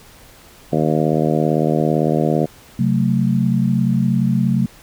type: harmonic tone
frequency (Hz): 77.78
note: D#2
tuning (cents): 0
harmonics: 2 / 3 / 4 / 5 / 6 / 7 / 8 / 9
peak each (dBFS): -19 / -21 / -22 / -23 / -24 / -24 / -25 / -26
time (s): 0.72-2.46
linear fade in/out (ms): 10
type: chord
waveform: sine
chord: F# diminished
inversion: second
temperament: just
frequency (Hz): 133.2 / 185 / 222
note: C3 / F#3 / A3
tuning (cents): +31 / 0 / +16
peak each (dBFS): -18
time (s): 2.79-4.66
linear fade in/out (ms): 5
effects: pink hiss -45 dBFS RMS until 4.82 s